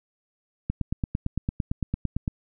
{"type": "click train", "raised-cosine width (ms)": 5, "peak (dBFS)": -13, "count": 15, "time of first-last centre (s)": [0.7, 2.278], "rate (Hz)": 8.87, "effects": []}